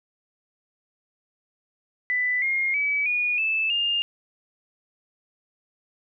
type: tone with pitch steps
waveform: sine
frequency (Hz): 1991 / 2134 / 2287 / 2451 / 2627 / 2816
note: B6 / C7 / D7 / D#7 / E7 / F7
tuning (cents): +14 / +34 / -47 / -27 / -7 / +14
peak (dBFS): -21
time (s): 2.1-4.02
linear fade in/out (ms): 0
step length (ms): 320
effects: none